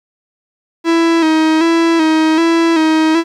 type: tone with vibrato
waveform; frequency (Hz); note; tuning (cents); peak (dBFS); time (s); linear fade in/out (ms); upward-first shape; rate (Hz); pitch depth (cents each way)
45% pulse; 323.9; E4; -30; -9; 0.84-3.24; 50; square; 1.3; 43
effects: low-pass 5000 Hz 12 dB/octave + 8-bit